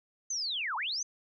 sine linear two-way sweep, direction down then up, 6390 to 830.6 to 6390 Hz, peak -31 dBFS, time 0.3-1.03 s, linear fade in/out 5 ms, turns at 0.76 s, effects none

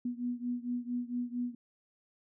sine beating tone pair, 242.4 / 246.8 Hz, B3 / B3, -32 / -1 cents, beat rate 4.4 Hz, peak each -35 / -37 dBFS, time 0.05-1.55 s, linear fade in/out 5 ms, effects none

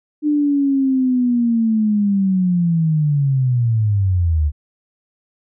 sine linear sweep, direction down, 301.3 to 71.3 Hz, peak -13 dBFS, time 0.22-4.52 s, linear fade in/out 50 ms, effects none

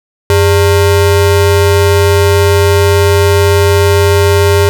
square ring-modulated tone, 248.8 Hz, B3, 13 cents sharp, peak -3 dBFS, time 0.3-4.69 s, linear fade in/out 0 ms, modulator 157 Hz, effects none

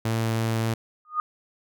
sawtooth tone, 113 Hz, A2, 47 cents sharp, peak -19 dBFS, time 0.05-0.74 s, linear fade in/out 5 ms
sine tone with exponential growth, 1231 Hz, D#6, 19 cents flat, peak -18 dBFS, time 1.05-1.2 s, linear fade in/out 1 ms, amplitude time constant 31 ms
effects none

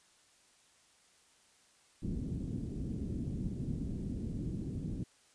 white low-pass noise, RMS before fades -38 dBFS, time 2.02-5.04 s, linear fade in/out 10 ms, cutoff 260 Hz, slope 24 dB/octave, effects white hiss -66 dBFS RMS until 5.34 s + resampled to 22050 Hz

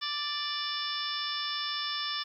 harmonic tone, 587.3 Hz, D5, in tune, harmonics 2 / 3 / 4 / 5 / 6 / 7 / 8 / 9, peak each -38 / -40 / -45 / -40 / -36 / -47 / -42 / -37 dBFS, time 0.01-2.24 s, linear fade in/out 20 ms, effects 11-bit

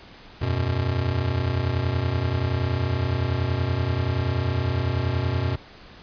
square chord, E suspended second, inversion none, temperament just, 82.41 / 92.71 / 123.61 Hz, E2 / F#2 / B2, 0 / +4 / +2 cents, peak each -31 / -26 / -26 dBFS, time 0.41-5.56 s, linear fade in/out 10 ms, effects pink hiss -46 dBFS RMS until 6.02 s + resampled to 11025 Hz

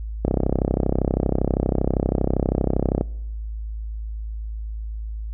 click train, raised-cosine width 2 ms, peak -6 dBFS, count 91, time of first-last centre 0.25-3.011 s, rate 32.6 Hz, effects noise-tail reverb RT60 1.0 s tail -26 dB re dry + added 54 Hz sine -27 dBFS peak until 5.33 s

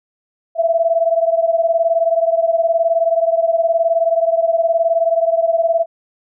sine beating tone pair, 659.3 / 678.3 Hz, E5 / E5, 0 / +49 cents, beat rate 19 Hz, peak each -14 / -17 dBFS, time 0.55-5.86 s, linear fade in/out 50 ms, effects none

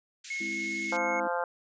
white high-pass noise, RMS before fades -41 dBFS, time 0.24-0.97 s, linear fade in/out 5 ms, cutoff 1700 Hz, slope 48 dB/octave
triangle tone, 2175 Hz, C#7, 33 cents flat, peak -30 dBFS, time 0.3-1.2 s, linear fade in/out 5 ms
sine chord, Ab augmented, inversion none, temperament equal, 207.7 / 261.6 / 329.6 Hz, Ab3 / C4 / E4, 0 / 0 / 0 cents, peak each -41 / -44 / -38 dBFS, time 0.4-1.28 s, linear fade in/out 10 ms
harmonic tone, 173.9 Hz, F3, 7 cents flat, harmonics 3 / 4 / 5 / 6 / 7 / 8 / 9, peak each -32 / -35 / -33 / -38 / -40 / -37 / -40 dBFS, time 0.92-1.44 s, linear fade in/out 2 ms
effects resampled to 16000 Hz

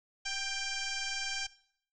sine tone with frequency modulation, 1568 Hz, G6, in tune, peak -33 dBFS, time 0.25-1.47 s, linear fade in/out 10 ms, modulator 789 Hz, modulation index 6.3, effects noise-tail reverb RT60 0.6 s tail -19 dB re dry

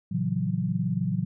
sine chord, F# dominant seventh, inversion first, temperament just, 115.62 / 138.75 / 166.5 / 185 Hz, A#2 / C#3 / E3 / F#3, -14 / +2 / +18 / 0 cents, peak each -31 / -32 / -29 / -28 dBFS, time 0.11-1.25 s, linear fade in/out 10 ms, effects none

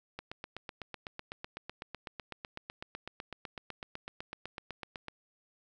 click train, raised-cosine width 0.3 ms, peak -24 dBFS, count 40, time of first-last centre 0.19-5.083 s, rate 7.97 Hz, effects none

